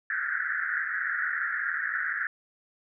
pink band-pass noise, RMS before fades -30 dBFS, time 0.1-2.27 s, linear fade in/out 2 ms, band 1400 to 1900 Hz, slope 96 dB/octave, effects none

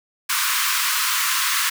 pink high-pass noise, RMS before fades -21 dBFS, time 0.29-1.7 s, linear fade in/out 10 ms, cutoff 1000 Hz, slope 96 dB/octave, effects none

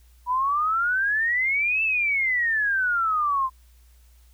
sine exponential two-way sweep, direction up then down, 970 to 2665 to 1028 Hz, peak -20 dBFS, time 0.26-3.5 s, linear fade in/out 50 ms, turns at 1.83 s, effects added 60 Hz sine -51 dBFS peak until 4.33 s + white hiss -63 dBFS RMS until 4.33 s

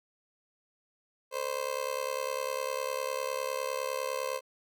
30% pulse tone with amplitude modulation, 521 Hz, C5, 7 cents flat, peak -25 dBFS, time 1.31-4.41 s, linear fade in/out 50 ms, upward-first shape sine, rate 69.9 Hz, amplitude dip 90%, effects none

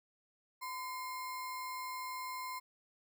sine tone with sample-and-hold, 1018 Hz, C6, 48 cents flat, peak -39 dBFS, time 0.61-2.6 s, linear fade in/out 20 ms, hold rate 3150 Hz, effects none

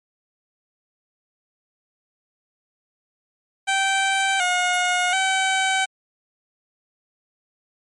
15% pulse tone with pitch steps, 777 / 720 / 765 Hz, G5 / F#5 / G5, -16 / -47 / -42 cents, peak -12 dBFS, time 3.67-5.86 s, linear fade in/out 20 ms, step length 730 ms, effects MP3 48 kbps

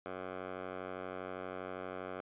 10% pulse tone with band-pass filter, 92.5 Hz, F#2, in tune, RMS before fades -43 dBFS, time 0.06-2.21 s, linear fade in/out 0 ms, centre 890 Hz, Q 1.1, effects resampled to 8000 Hz

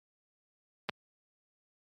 clicks, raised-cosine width 0.3 ms, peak -16 dBFS, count 2, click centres 0.89 / 0.895 s, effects high-pass 100 Hz 12 dB/octave + MP3 64 kbps

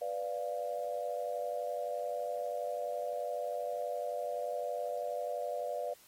sine chord, B diminished, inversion none, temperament equal with one note detuned, 495.3 / 587.3 / 698.5 Hz, B4 / D5 / F5, +5 / 0 / 0 cents, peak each -39 / -37 / -39 dBFS, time 0.01-5.94 s, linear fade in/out 10 ms, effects white hiss -61 dBFS RMS until 6.07 s + AAC 48 kbps

